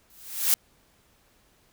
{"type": "noise with exponential growth", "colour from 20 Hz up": "blue", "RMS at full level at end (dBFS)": -18, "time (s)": [0.1, 0.54], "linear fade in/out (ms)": 0, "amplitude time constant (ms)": 95, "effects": ["pink hiss -63 dBFS RMS until 1.72 s"]}